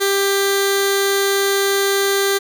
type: tone with notch filter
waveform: 15% pulse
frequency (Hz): 395.2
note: G4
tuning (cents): +14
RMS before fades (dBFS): -17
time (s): 0-2.39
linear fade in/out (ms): 20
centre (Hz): 920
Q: 0.77
effects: none